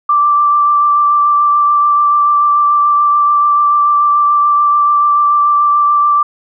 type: tone with vibrato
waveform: sine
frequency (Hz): 1173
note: D6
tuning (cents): -2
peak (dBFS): -7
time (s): 0.09-6.23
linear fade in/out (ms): 5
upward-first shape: triangle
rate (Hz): 6.9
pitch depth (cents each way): 15
effects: none